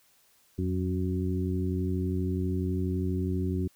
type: harmonic tone with a mistuned harmonic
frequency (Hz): 92.2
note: F#2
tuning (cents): -6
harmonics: 1 / 2 / 3 / 4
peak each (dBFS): -29 / -32 / -34 / -35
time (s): 0.58-3.68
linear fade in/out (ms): 10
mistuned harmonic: 1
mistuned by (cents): -85
effects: white hiss -64 dBFS RMS until 3.75 s